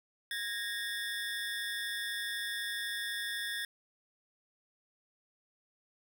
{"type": "ring-modulated tone", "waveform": "25% pulse", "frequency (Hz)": 1752, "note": "A6", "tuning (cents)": -8, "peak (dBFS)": -28, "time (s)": [0.31, 3.65], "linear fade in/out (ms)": 2, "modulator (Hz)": 106, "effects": []}